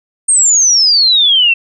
sine exponential sweep, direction down, 8720 to 2652 Hz, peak -6 dBFS, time 0.28-1.54 s, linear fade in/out 10 ms, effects none

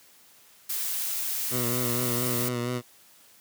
blue noise, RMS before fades -30 dBFS, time 0.69-2.49 s, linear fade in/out 10 ms
15% pulse tone with vibrato, 122.2 Hz, B2, 18 cents flat, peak -21 dBFS, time 1.5-2.82 s, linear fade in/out 50 ms, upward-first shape sine, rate 4.3 Hz, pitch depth 38 cents each way
effects white hiss -56 dBFS RMS until 3.4 s + high-pass 80 Hz 12 dB/octave

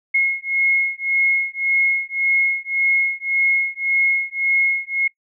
sine beating tone pair, 2163 / 2164.8 Hz, C#7 / C#7, -43 / -42 cents, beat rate 1.8 Hz, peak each -19 dBFS, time 0.14-5.08 s, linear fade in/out 10 ms, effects noise-tail reverb RT60 0.1 s tail -21 dB re dry

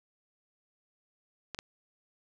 clicks, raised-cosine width 0.2 ms, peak -20 dBFS, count 2, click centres 1.547 / 1.589 s, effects none

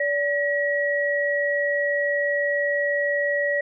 sine tone pair together, 576 / 1913 Hz, D5 / A#6, -34 / +44 cents, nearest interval octave + major sixth, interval 2078 cents, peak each -23 dBFS, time 0-3.61 s, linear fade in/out 5 ms, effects none

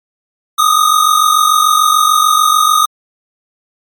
square tone pair together, 1215 / 1261.8 Hz, D#6 / D#6, -42 / +24 cents, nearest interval minor second, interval 66 cents, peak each -11 dBFS, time 0.58-2.86 s, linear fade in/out 10 ms, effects MP3 96 kbps

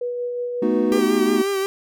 sine tone with tremolo, 487.4 Hz, B4, 23 cents flat, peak -22 dBFS, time 0.01-0.99 s, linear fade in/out 5 ms, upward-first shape sine, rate 5.5 Hz, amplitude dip 25%
triangle chord, B dominant seventh, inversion third, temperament equal, 220 / 246.9 / 311.1 / 370 Hz, A3 / B3 / D#4 / F#4, 0 / 0 / 0 / 0 cents, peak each -21 dBFS, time 0.62-1.42 s, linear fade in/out 5 ms
45% pulse tone with vibrato, 392 Hz, G4, in tune, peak -20 dBFS, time 0.92-1.66 s, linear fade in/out 0 ms, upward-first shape sine, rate 5.6 Hz, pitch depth 35 cents each way
effects none

